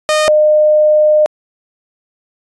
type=tone pair in turn; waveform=sawtooth / sine; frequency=614 / 608.4 Hz; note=D#5 / D#5; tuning=-23 / -39 cents; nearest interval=unison; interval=16 cents; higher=first; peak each=-6 dBFS; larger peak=neither; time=0.09-0.28 / 0.28-1.26 s; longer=second; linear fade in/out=0 ms; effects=resampled to 22050 Hz